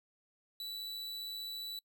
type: tone with amplitude modulation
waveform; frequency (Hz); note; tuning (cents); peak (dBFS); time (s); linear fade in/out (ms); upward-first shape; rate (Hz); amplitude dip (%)
45% pulse; 3951; B7; 0; -39; 0.6-1.79; 2; sine; 115; 25
effects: noise-tail reverb RT60 0.1 s tail -25 dB re dry